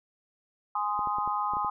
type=chord; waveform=sine; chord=Ab major; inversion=none; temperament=just; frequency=830.6 / 1038.3 / 1245.9 Hz; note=Ab5 / C6 / Eb6; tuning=0 / -14 / +2 cents; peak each=-31 dBFS; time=0.75-1.7 s; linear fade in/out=5 ms
type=clicks; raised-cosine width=2 ms; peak=-29 dBFS; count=7; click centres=0.992 / 1.073 / 1.185 / 1.276 / 1.536 / 1.569 / 1.647 s
effects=none